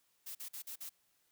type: noise bursts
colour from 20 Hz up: blue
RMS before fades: -45 dBFS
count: 5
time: 0.26-0.895 s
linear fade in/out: 10 ms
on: 91 ms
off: 45 ms
effects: white hiss -75 dBFS RMS until 1.31 s